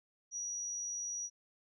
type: tone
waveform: sine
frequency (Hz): 5800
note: F#8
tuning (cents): -35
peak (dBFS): -37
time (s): 0.31-1.3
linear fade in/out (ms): 50
effects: none